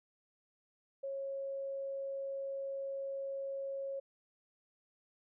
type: tone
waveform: sine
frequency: 547 Hz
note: C#5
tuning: 23 cents flat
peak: -37 dBFS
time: 1.03-4 s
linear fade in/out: 10 ms
effects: none